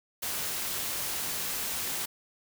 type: noise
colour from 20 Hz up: white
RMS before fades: -33 dBFS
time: 0.22-2.06 s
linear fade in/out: 10 ms
effects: none